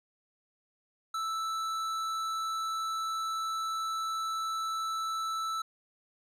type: tone with tanh clipping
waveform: sine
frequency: 1318.5 Hz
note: E6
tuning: in tune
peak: -33 dBFS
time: 1.14-5.62 s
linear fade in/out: 5 ms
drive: 14 dB
effects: none